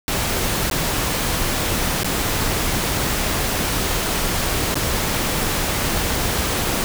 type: noise with dropouts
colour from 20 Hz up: pink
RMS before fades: -21 dBFS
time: 0.08-6.84 s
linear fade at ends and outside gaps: 0 ms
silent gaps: 0.699-0.712 / 2.033-2.045 / 4.743-4.755 s
effects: none